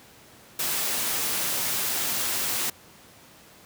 white noise, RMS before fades -27 dBFS, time 0.59-2.7 s, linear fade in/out 5 ms, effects pink hiss -51 dBFS RMS until 3.65 s + high-pass 100 Hz 12 dB/octave

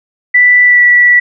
sine tone with pitch glide, 1975.5 to 1952.8 Hz, B6 to B6, 0 to -20 cents, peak -3 dBFS, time 0.34-1.2 s, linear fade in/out 10 ms, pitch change -20 cents, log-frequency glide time 0.64-0.82 s, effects none

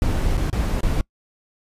brown noise with dropouts, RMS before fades -20 dBFS, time 0.02-1.01 s, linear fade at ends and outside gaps 1 ms, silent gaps 0.371-0.376 / 0.5-0.528 / 0.807-0.831 s, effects noise-tail reverb RT60 0.1 s tail -25 dB re dry + resampled to 32000 Hz

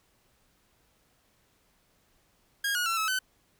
sawtooth tone with pitch steps, 1630 / 1448 / 1349 / 1297 / 1518 Hz, G#6 / F#6 / E6 / E6 / F#6, -33 / -38 / +40 / -28 / +44 cents, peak -23 dBFS, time 2.64-3.19 s, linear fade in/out 5 ms, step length 110 ms, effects pink hiss -68 dBFS RMS until 3.59 s

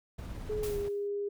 brown noise with tremolo, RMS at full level -39 dBFS, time 0.18-0.89 s, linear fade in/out 10 ms, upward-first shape sine, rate 18 Hz, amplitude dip 25%
sine tone with pitch glide, 424.7 to 406.2 Hz, G#4 to G#4, +39 to -38 cents, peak -31 dBFS, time 0.49-1.29 s, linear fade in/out 10 ms, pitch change -77 cents, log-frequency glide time 0.63-0.76 s
white noise with exponential decay, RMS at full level -41 dBFS, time 0.63-1.08 s, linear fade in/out 5 ms, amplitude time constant 96 ms
effects none

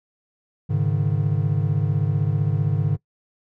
triangle chord, Ab suspended fourth, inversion none, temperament equal with one note detuned, 103.83 / 138.59 / 154.22 Hz, Ab2 / Db3 / Eb3, 0 / 0 / -15 cents, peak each -21 dBFS, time 0.69-2.97 s, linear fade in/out 20 ms, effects noise-tail reverb RT60 0.1 s tail -21 dB re dry

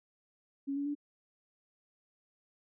sine tone with pitch steps, 277.2 / 283.7 / 290.3 Hz, C#4 / C#4 / D4, 0 / +40 / -20 cents, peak -32 dBFS, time 0.67-0.952 s, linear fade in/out 20 ms, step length 94 ms, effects none

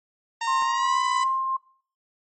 sawtooth tone with pitch glide, 920 to 997.5 Hz, A#5 to B5, -23 to +17 cents, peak -22 dBFS, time 0.41-1.24 s, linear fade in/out 5 ms, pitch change +140 cents, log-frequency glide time 0.61-1 s
sine tone with tremolo, 1058 Hz, C6, 19 cents sharp, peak -20 dBFS, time 0.47-1.57 s, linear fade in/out 10 ms, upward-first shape triangle, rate 2.8 Hz, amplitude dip 40%
click, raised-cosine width 0.5 ms, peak -26 dBFS, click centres 0.622 s
effects noise-tail reverb RT60 0.5 s tail -20 dB re dry + MP3 32 kbps

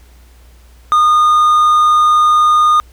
triangle tone, 1224 Hz, D#6, 29 cents flat, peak -5 dBFS, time 0.92-2.8 s, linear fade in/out 0 ms, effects added 60 Hz sine -40 dBFS peak until 2.92 s + pink hiss -50 dBFS RMS until 2.92 s

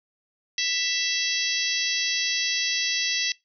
harmonic tone with a mistuned harmonic, 659.3 Hz, E5, in tune, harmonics 3 / 4 / 5 / 6 / 7 / 8 / 9, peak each -31 / -31 / -31 / -31 / -31 / -31 / -31 dBFS, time 0.58-3.32 s, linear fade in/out 2 ms, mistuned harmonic 4, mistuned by +21 cents, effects noise-tail reverb RT60 0.2 s tail -22 dB re dry

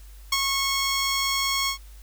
10% pulse tone with ADSR envelope, 1095 Hz, C#6, 22 cents flat, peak -10 dBFS, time 0.32-1.78 s, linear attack 6 ms, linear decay 37 ms, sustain -4 dB, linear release 97 ms, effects added 50 Hz sine -42 dBFS peak until 2.02 s + white hiss -55 dBFS RMS until 2.02 s

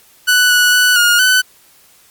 sawtooth tone with pitch steps, 1486 / 1473 / 1485 / 1428 / 1505 Hz, F#6 / F#6 / F#6 / F6 / F#6, +7 / -8 / +6 / +38 / +29 cents, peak -5 dBFS, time 0.27-1.42 s, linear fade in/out 20 ms, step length 230 ms, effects white hiss -48 dBFS RMS until 2.1 s + Opus 48 kbps

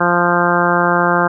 harmonic tone, 174.61 Hz, F3, in tune, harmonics 1 / 2 / 3 / 4 / 5 / 6 / 7 / 8 / 9, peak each -20 / -20 / -20 / -20 / -20 / -20 / -20 / -20 / -20 dBFS, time 0-1.28 s, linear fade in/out 10 ms, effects none

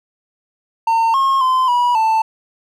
triangle tone with pitch steps, 909 / 1079 / 1031 / 972 / 886 Hz, A#5 / C#6 / C6 / B5 / A5, -44 / -47 / -26 / -28 / +12 cents, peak -10 dBFS, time 0.87-2.22 s, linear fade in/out 5 ms, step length 270 ms, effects none

